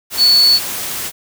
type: tone in noise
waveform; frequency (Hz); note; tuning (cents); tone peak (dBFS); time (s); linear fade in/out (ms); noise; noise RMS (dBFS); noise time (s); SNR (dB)
sine; 4436; C#8; 0; -7; 0.17-0.6; 50; white; -23; 0.1-1.12; +13
effects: none